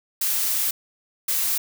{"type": "noise bursts at uneven times", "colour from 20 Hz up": "blue", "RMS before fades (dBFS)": -23, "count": 2, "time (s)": [[0.21, 0.71], [1.28, 1.58]], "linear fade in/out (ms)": 5, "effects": []}